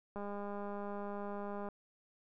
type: click train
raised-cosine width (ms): 1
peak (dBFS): -30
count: 311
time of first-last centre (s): 0.16-1.687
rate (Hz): 203
effects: none